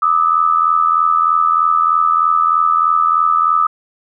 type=tone pair together; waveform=sine; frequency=1200 / 1283.2 Hz; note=D6 / E6; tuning=+37 / -47 cents; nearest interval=minor second; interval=116 cents; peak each=-13 dBFS; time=0.02-3.67 s; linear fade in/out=5 ms; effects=none